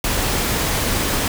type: noise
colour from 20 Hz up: pink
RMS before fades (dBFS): -20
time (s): 0.04-1.28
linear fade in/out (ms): 2
effects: none